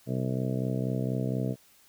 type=harmonic tone; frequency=64.2 Hz; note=C2; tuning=32 cents flat; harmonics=2 / 3 / 4 / 5 / 6 / 7 / 8 / 9 / 10; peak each=-30 / -33 / -35 / -40 / -43 / -38 / -42 / -45 / -41 dBFS; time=0.06-1.56 s; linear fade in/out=50 ms; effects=white hiss -60 dBFS RMS until 1.88 s